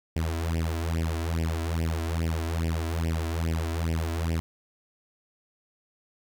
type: tone with flanger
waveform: sawtooth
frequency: 81.9 Hz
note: E2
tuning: 11 cents flat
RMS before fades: -28 dBFS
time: 0.16-4.4 s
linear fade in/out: 0 ms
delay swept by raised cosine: 0.37 to 3.07 ms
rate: 2.4 Hz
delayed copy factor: +0.95
effects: none